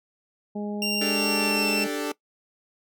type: harmonic tone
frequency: 207.2 Hz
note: G#3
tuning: 4 cents flat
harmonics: 1 / 2 / 3 / 4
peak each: -29 / -35 / -39 / -41 dBFS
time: 0.55-1.87 s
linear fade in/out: 10 ms
type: tone with pitch glide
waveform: 25% pulse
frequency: 2776 to 2689 Hz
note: F7 to E7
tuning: -11 to +34 cents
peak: -21 dBFS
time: 0.82-1.84 s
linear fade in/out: 2 ms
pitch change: -55 cents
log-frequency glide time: 1.04-1.68 s
type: chord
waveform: sawtooth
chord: D suspended fourth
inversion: none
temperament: equal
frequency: 293.7 / 392 / 440 Hz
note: D4 / G4 / A4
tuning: 0 / 0 / 0 cents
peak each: -25 / -30 / -27 dBFS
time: 1.01-2.12 s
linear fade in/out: 5 ms
effects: noise-tail reverb RT60 0.1 s tail -20 dB re dry